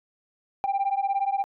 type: beating tone pair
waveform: sine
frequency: 782 / 799 Hz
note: G5 / G5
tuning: -4 / +33 cents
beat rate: 17 Hz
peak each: -24 dBFS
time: 0.64-1.44 s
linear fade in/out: 0 ms
effects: tanh soft clip ceiling -19 dBFS

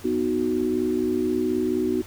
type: chord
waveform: sine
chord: B major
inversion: none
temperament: equal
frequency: 246.9 / 311.1 / 370 Hz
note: B3 / D#4 / F#4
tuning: 0 / 0 / 0 cents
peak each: -26 / -26 / -24 dBFS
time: 0.04-2.02 s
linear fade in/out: 10 ms
effects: added 92 Hz sine -43 dBFS peak until 2.06 s + pink hiss -45 dBFS RMS until 2.06 s

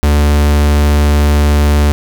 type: tone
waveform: 45% pulse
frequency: 73.42 Hz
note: D2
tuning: in tune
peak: -7 dBFS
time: 0.03-1.92 s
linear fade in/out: 0 ms
effects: none

